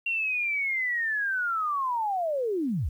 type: linear sweep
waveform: sine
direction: down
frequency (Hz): 2762 to 51.4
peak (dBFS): -25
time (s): 0.06-2.89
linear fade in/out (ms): 5
effects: 10-bit